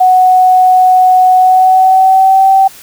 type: tone with pitch glide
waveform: sine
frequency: 740 to 772.3 Hz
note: F#5 to G5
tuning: 0 to -26 cents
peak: -3 dBFS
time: 0-2.68 s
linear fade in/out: 10 ms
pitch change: +74 cents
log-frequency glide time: 1.37-2.47 s
effects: white hiss -35 dBFS RMS until 2.82 s